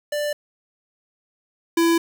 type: tone pair in turn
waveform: square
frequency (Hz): 590 / 334.2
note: D5 / E4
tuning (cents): +8 / +24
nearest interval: minor seventh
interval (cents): 984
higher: first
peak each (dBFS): -23 / -16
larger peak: second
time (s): 0.12-0.33 / 1.77-1.98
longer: neither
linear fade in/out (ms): 5
effects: 7-bit